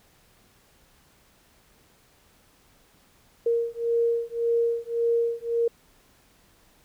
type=beating tone pair; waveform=sine; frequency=465.5 / 467.3 Hz; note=A#4 / A#4; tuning=-2 / +4 cents; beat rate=1.8 Hz; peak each=-25 dBFS; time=3.46-5.68 s; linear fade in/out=5 ms; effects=pink hiss -60 dBFS RMS until 6.84 s